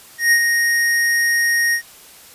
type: tone with ADSR envelope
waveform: square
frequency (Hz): 1867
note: A#6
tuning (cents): +2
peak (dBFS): -10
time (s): 0.18-1.82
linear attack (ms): 140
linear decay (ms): 69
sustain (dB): -5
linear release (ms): 85
effects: white hiss -43 dBFS RMS until 2.34 s + resampled to 32000 Hz